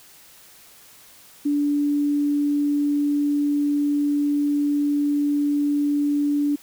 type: tone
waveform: sine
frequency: 290 Hz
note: D4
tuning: 22 cents flat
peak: -18 dBFS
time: 1.45-6.56 s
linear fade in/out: 10 ms
effects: white hiss -49 dBFS RMS until 6.62 s